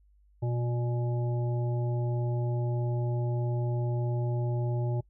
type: harmonic tone with a mistuned harmonic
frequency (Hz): 120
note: B2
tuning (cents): -49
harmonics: 1 / 3 / 5 / 7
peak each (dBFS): -27 / -37 / -41 / -44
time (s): 0.42-5.01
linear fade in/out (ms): 10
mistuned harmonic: 1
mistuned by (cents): +23
effects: noise-tail reverb RT60 0.1 s tail -24 dB re dry + added 50 Hz sine -59 dBFS peak until 5.09 s